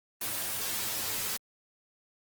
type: noise with comb filter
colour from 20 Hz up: white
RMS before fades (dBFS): -33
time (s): 0.21-1.37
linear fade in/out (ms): 5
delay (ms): 9.2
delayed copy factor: +0.85
effects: Opus 24 kbps